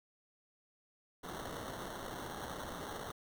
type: noise with sample-and-hold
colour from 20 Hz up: white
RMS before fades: -44 dBFS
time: 1.23-3.12 s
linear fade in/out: 10 ms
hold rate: 2450 Hz
effects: none